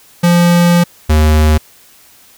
square tone pair in turn, 173.5 / 77 Hz, F3 / D#2, -11 / -17 cents, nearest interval octave + major second, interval 1406 cents, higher first, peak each -7 dBFS, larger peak neither, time 0.23-0.84 / 1.09-1.58 s, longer first, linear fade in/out 10 ms, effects white hiss -44 dBFS RMS until 2.37 s

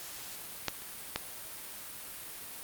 clicks, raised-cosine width 0.2 ms, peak -11 / -29 / -13 dBFS, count 3, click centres 0.683 / 0.821 / 1.16 s, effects white hiss -44 dBFS RMS until 2.63 s + Opus 48 kbps

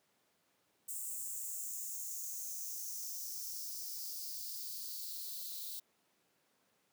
violet noise with high-pass filter sweep, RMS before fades -43 dBFS, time 0.88-5.8 s, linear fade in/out 10 ms, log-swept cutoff 8000 to 3900 Hz, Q 4.9, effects pink hiss -75 dBFS RMS until 6.92 s + high-pass 200 Hz 12 dB/octave

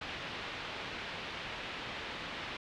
white low-pass noise, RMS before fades -42 dBFS, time 0.01-2.57 s, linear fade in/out 5 ms, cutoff 3400 Hz, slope 24 dB/octave, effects none

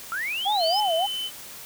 sine linear sweep, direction up, 1300 to 5280 Hz, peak -26 dBFS, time 0.12-0.8 s, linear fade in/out 0 ms
sine tone with vibrato, 740 Hz, F#5, in tune, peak -21 dBFS, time 0.45-1.07 s, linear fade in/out 20 ms, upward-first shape sine, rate 3.5 Hz, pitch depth 240 cents each way
triangle tone, 3038 Hz, F#7, 45 cents sharp, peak -26 dBFS, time 0.59-1.31 s, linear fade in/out 50 ms
effects white hiss -41 dBFS RMS until 1.65 s

